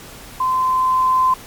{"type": "tone with level ramp", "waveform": "sine", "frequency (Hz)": 1031, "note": "C6", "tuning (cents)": -26, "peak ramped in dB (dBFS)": [-15, -11], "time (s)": [0.4, 1.34], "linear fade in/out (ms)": 5, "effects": ["pink hiss -38 dBFS RMS until 1.46 s", "MP3 96 kbps"]}